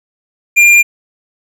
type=tone with tanh clipping; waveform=sine; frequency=2397 Hz; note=D7; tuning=35 cents sharp; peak=-5 dBFS; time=0.56-0.83 s; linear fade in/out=20 ms; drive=11 dB; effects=none